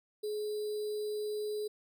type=tone with sample-and-hold; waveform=sine; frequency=422 Hz; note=G#4; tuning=28 cents sharp; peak=-33 dBFS; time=0.23-1.68 s; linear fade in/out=10 ms; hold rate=4410 Hz; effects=none